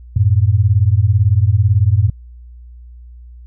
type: beating tone pair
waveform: sine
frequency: 92.5 / 110.5 Hz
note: F#2 / A2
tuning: 0 / +8 cents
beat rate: 18 Hz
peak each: -12 dBFS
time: 0.16-2.1 s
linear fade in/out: 5 ms
effects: added 60 Hz sine -34 dBFS peak until 3.46 s